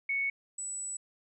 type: tone pair in turn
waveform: sine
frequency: 2217 / 7900 Hz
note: C#7 / B8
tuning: 0 / 0 cents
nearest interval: octave + minor seventh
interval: 2200 cents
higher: second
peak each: -28 / -35 dBFS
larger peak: first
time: 0.09-0.3 / 0.58-0.97 s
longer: second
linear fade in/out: 5 ms
effects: none